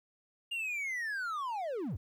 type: linear sweep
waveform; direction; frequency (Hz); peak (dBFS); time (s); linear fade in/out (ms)
triangle; down; 2836 to 61.1; -32; 0.51-1.97; 10
effects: 12-bit